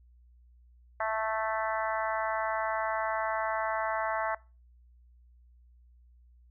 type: harmonic tone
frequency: 220 Hz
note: A3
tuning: in tune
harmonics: 3 / 4 / 5 / 6 / 7 / 8 / 9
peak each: -32 / -34 / -36 / -38 / -39 / -40 / -41 dBFS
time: 1-4.35 s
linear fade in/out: 5 ms
effects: noise-tail reverb RT60 0.3 s tail -22 dB re dry + added 60 Hz sine -56 dBFS peak until 6.5 s